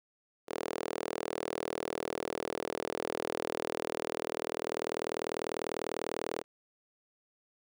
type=tone with high-pass filter; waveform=sawtooth; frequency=40.12 Hz; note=E1; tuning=46 cents flat; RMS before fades=-37 dBFS; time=0.47-6.44 s; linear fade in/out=50 ms; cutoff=430 Hz; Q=2.6; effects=none